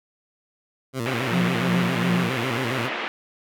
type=tone with vibrato; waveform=15% pulse; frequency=123.47 Hz; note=B2; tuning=in tune; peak=-19 dBFS; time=0.93-2.9 s; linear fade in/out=50 ms; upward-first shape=square; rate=7.3 Hz; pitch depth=110 cents each way
type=band-pass noise; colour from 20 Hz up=white; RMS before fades=-29 dBFS; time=1.06-3.08 s; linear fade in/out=0 ms; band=240 to 2700 Hz; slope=24 dB/octave
type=tone with tremolo; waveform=sine; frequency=177.3 Hz; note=F3; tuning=26 cents sharp; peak=-18 dBFS; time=1.3-2.32 s; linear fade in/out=50 ms; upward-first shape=triangle; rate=2.7 Hz; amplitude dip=70%
effects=none